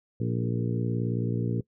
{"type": "harmonic tone with a mistuned harmonic", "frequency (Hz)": 58.7, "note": "A#1", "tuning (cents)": 13, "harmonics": [2, 3, 4, 5, 6, 7, 8], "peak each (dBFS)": [-28, -32, -34, -36, -38, -39, -40], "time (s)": [0.2, 1.61], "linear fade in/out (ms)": 5, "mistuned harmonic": 7, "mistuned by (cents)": 26, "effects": ["noise-tail reverb RT60 0.1 s tail -21 dB re dry"]}